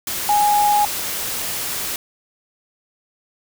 sine tone in noise, 829 Hz, G#5, 3 cents flat, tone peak -13 dBFS, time 0.29-0.85 s, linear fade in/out 2 ms, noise white, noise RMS -25 dBFS, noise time 0.07-1.96 s, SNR +9 dB, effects none

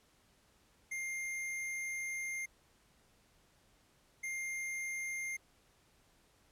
square tone bursts at uneven times, 2112 Hz, C7, 16 cents sharp, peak -38 dBFS, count 2, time 0.91-2.46 / 4.23-5.37 s, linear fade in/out 10 ms, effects pink hiss -69 dBFS RMS until 6.51 s + low-pass 12000 Hz 12 dB/octave

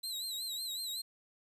sawtooth tone with vibrato, 3983 Hz, B7, 14 cents sharp, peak -34 dBFS, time 0.03-1.02 s, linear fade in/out 10 ms, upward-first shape sine, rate 5.4 Hz, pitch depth 90 cents each way, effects resampled to 32000 Hz + 11-bit

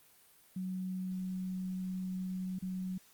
sine tone with dropouts, 185.7 Hz, F#3, 7 cents sharp, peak -35 dBFS, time 0.56-2.98 s, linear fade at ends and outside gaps 5 ms, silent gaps 2.588-2.623 s, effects white hiss -63 dBFS RMS until 3.13 s + Opus 32 kbps

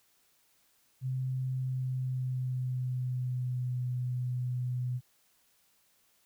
sine tone with pitch glide, 129.7 to 124.85 Hz, C3 to B2, -15 to +19 cents, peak -30 dBFS, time 1.01-5.01 s, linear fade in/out 50 ms, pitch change -66 cents, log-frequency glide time 1.53-3.82 s, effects white hiss -69 dBFS RMS until 6.25 s

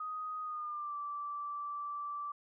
sine tone with pitch glide, 1249 to 1165.4 Hz, D#6 to D6, +6 to -14 cents, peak -37 dBFS, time 0-2.32 s, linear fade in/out 5 ms, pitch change -120 cents, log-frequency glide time 0.42-0.96 s, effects none

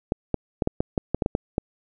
clicks, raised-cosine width 2 ms, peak -8 dBFS, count 11, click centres 0.121 / 0.343 / 0.622 / 0.674 / 0.805 / 0.978 / 1.146 / 1.222 / 1.261 / 1.351 / 1.581 s, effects none

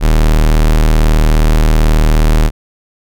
45% pulse tone, 38.77 Hz, D#1, 5 cents flat, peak -6 dBFS, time 0-2.51 s, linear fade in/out 50 ms, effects none

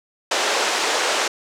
pink band-pass noise, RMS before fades -21 dBFS, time 0.31-1.28 s, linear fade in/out 5 ms, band 410 to 7500 Hz, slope 24 dB/octave, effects none

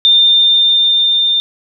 sine tone with level ramp, 3607 Hz, A7, 42 cents sharp, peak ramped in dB -5 to -10 dBFS, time 0.05-1.4 s, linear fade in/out 0 ms, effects none

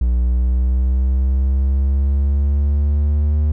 triangle linear sweep, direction up, 59.9 to 75.3 Hz, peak -11 dBFS, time 0.01-3.52 s, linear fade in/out 5 ms, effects none

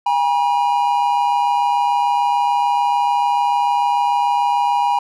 triangle tone pair together, 813.2 / 960 Hz, G#5 / B5, -37 / -49 cents, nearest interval minor third, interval 288 cents, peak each -15 dBFS, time 0.06-4.99 s, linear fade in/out 5 ms, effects none

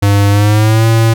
square tone with pitch glide, 100.9 to 113.26 Hz, G#2 to A#2, -49 to -49 cents, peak -7 dBFS, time 0.02-1.14 s, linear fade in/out 10 ms, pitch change +200 cents, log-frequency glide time 0.3-0.86 s, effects none

